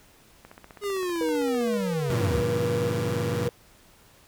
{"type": "click train", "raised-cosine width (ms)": 0.5, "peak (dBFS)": -29, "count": 32, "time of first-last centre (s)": [0.45, 2.45], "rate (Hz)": 15.5}
{"type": "linear sweep", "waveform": "square", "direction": "down", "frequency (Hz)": [415.3, 60.1], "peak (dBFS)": -27, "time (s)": [0.81, 2.43], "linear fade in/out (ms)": 50}
{"type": "tone with tremolo", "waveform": "sine", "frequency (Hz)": 480, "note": "B4", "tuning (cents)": -49, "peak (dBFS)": -25, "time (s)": [1.21, 3.49], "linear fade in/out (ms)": 0, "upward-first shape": "square", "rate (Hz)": 0.89, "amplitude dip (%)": 40}
{"type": "chord", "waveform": "sawtooth", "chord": "G diminished seventh", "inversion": "none", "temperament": "just", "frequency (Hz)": [98, 117.6, 141.12, 169.34], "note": ["G2", "Bb2", "Db3", "Fb3"], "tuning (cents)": [0, 16, 31, 47], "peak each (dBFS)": [-28, -26, -29, -29], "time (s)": [2.1, 3.48], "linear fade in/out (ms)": 0}
{"effects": ["pink hiss -56 dBFS RMS until 4.27 s"]}